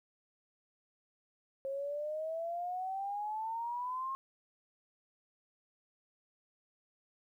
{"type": "exponential sweep", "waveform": "sine", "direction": "up", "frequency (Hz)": [537, 1079], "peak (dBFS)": -35, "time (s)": [1.65, 4.15], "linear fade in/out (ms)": 0, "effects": ["12-bit"]}